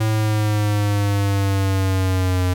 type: exponential sweep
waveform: square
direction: down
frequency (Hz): 110 to 90.4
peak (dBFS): -17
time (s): 0-2.54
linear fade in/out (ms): 10
effects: none